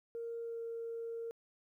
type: tone with pitch glide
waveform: sine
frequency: 464.2 to 460.7 Hz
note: A#4 to A#4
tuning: -7 to -20 cents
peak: -38 dBFS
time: 0.15-1.31 s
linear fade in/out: 0 ms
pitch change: -13 cents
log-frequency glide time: 0.42-0.6 s
effects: tanh soft clip ceiling -34 dBFS + 13-bit